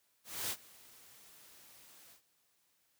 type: noise with ADSR envelope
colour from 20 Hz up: white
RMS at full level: -36 dBFS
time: 0.24-2.22 s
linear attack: 260 ms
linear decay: 61 ms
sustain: -23 dB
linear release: 100 ms
effects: white hiss -75 dBFS RMS until 2.99 s + high-pass 60 Hz 12 dB/octave